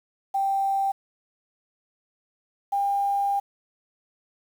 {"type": "tone pair in turn", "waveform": "sine", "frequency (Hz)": [784, 800], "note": ["G5", "G5"], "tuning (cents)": [0, 35], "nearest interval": "unison", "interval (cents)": 35, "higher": "second", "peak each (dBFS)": [-21, -21], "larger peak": "neither", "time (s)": [[0.34, 0.92], [2.72, 3.4]], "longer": "second", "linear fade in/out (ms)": 10, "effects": ["8-bit"]}